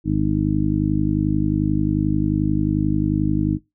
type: harmonic tone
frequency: 51.3 Hz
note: G#1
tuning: 21 cents flat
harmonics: 1 / 2 / 3 / 4 / 5 / 6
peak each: -26 / -25 / -23 / -26 / -25 / -22 dBFS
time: 0.04-3.59 s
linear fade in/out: 50 ms
effects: noise-tail reverb RT60 0.2 s tail -21 dB re dry